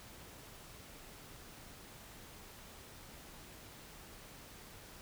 silence, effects pink hiss -54 dBFS RMS until 5.01 s

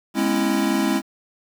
square chord, C# minor seventh, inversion second, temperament equal with one note detuned, 207.7 / 246.9 / 271.3 / 329.6 Hz, G#3 / B3 / C#4 / E4, 0 / 0 / -37 / 0 cents, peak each -24 / -29 / -24 / -24 dBFS, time 0.14-1.02 s, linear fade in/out 50 ms, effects 8-bit

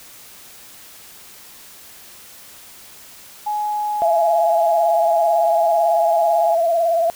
sine tone with pitch glide, 840 to 831.3 Hz, G#5 to G#5, +19 to +1 cents, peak -19 dBFS, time 3.46-6.55 s, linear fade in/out 10 ms, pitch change -18 cents, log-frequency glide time 3.63-5.45 s
sine tone with vibrato, 672 Hz, E5, 33 cents sharp, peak -14 dBFS, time 4.02-7.1 s, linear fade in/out 0 ms, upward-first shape sine, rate 18 Hz, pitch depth 54 cents each way
effects white hiss -42 dBFS RMS until 7.15 s

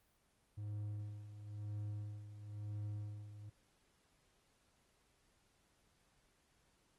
triangle tone with tremolo, 104.3 Hz, G#2, 8 cents sharp, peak -38 dBFS, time 0.57-3.5 s, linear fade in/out 10 ms, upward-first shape sine, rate 0.99 Hz, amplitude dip 70%, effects pink hiss -75 dBFS RMS until 6.98 s + Opus 32 kbps

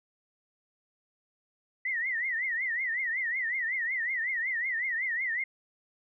sine tone with vibrato, 1959 Hz, B6, 15 cents flat, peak -28 dBFS, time 1.85-5.44 s, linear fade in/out 5 ms, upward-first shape triangle, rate 5.4 Hz, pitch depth 180 cents each way, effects none

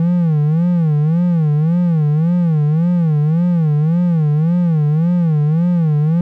triangle tone with vibrato, 161.9 Hz, E3, 31 cents flat, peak -9 dBFS, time 0-6.21 s, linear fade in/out 2 ms, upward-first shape sine, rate 1.8 Hz, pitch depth 160 cents each way, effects none

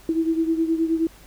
sine beating tone pair, 324.2 / 333.7 Hz, E4 / E4, -29 / +21 cents, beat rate 9.5 Hz, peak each -20 / -25 dBFS, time 0.09-1.07 s, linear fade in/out 2 ms, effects added 50 Hz sine -49 dBFS peak until 1.26 s + pink hiss -50 dBFS RMS until 1.26 s

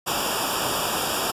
pink noise with comb filter, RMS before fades -25 dBFS, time 0.06-1.32 s, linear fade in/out 20 ms, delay 0.48 ms, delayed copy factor -1, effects resampled to 32000 Hz

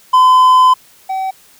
triangle tone pair in turn, 1019 / 763.4 Hz, C6 / G5, -46 / -46 cents, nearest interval perfect fourth, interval 500 cents, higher first, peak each -3 / -14 dBFS, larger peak first, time 0.13-0.74 / 1.09-1.31 s, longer first, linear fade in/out 10 ms, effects white hiss -46 dBFS RMS until 1.59 s

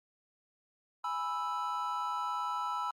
triangle chord, E major, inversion first, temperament equal, 830.6 / 987.8 / 1318.5 Hz, G#5 / B5 / E6, 0 / 0 / 0 cents, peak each -39 / -34 / -34 dBFS, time 1.04-2.91 s, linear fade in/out 5 ms, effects Opus 48 kbps

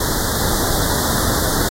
pink band-stop noise, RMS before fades -19 dBFS, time 0-1.69 s, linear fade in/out 5 ms, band 1900 to 3400 Hz, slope 96 dB/octave, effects AAC 48 kbps

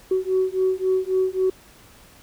sine beating tone pair, 373.3 / 377 Hz, F#4 / F#4, +15 / +32 cents, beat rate 3.7 Hz, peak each -21 dBFS, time 0.11-1.5 s, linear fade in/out 5 ms, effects tanh soft clip ceiling -12 dBFS + pink hiss -50 dBFS RMS until 2.22 s

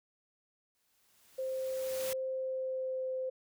white noise with exponential growth, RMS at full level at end -39 dBFS, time 0.75-2.13 s, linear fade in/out 0 ms, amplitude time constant 300 ms
sine tone with pitch glide, 523.3 to 518.2 Hz, C5 to C5, 0 to -17 cents, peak -33 dBFS, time 1.38-3.3 s, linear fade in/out 10 ms, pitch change -17 cents, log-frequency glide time 2.3-3.12 s
effects none

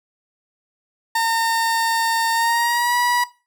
30% pulse tone with pitch glide, 912 to 971.8 Hz, A#5 to B5, -38 to -28 cents, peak -14 dBFS, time 1.15-3.24 s, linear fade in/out 5 ms, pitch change +110 cents, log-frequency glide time 2.32-2.95 s, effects noise-tail reverb RT60 0.3 s tail -18 dB re dry

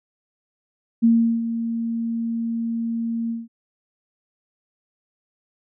sine tone with ADSR envelope, 230 Hz, A#3, 23 cents flat, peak -11 dBFS, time 1.02-3.48 s, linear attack 23 ms, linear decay 370 ms, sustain -11 dB, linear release 180 ms, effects none

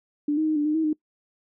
sine tone with pitch steps, 294 / 312.7 / 310.5 / 294.7 / 304.3 / 319.8 / 306.5 Hz, D4 / D#4 / D#4 / D4 / D#4 / D#4 / D#4, +2 / +9 / -3 / +6 / -38 / +48 / -26 cents, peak -20 dBFS, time 0.28-0.931 s, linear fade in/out 5 ms, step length 93 ms, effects noise-tail reverb RT60 0.1 s tail -23 dB re dry

